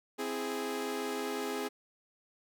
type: chord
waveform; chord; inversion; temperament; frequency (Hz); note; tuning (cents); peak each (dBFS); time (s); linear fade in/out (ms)
sawtooth; C augmented; none; equal; 261.6 / 329.6 / 415.3; C4 / E4 / G#4; 0 / 0 / 0; -35 / -38 / -32; 0.18-1.69; 20
effects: none